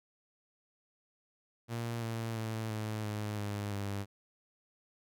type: tone with pitch steps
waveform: sawtooth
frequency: 116.8 / 113.87 / 111.01 / 108.23 / 105.51 / 102.86 / 100.28 Hz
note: A#2 / A#2 / A2 / A2 / G#2 / G#2 / G2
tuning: +4 / -40 / +16 / -28 / +28 / -16 / +40 cents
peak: -31 dBFS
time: 1.68-4.06 s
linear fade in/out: 50 ms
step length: 340 ms
effects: none